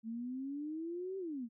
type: exponential two-way sweep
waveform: sine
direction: up then down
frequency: 220 to 390.3 to 220 Hz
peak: -38 dBFS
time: 0.03-1.49 s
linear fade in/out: 50 ms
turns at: 1.18 s
effects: none